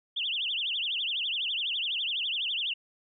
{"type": "tone with vibrato", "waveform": "sine", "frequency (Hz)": 3100, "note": "G7", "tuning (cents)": -20, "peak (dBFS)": -28, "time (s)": [0.16, 2.74], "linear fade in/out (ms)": 10, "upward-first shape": "triangle", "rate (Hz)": 12, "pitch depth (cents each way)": 290, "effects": []}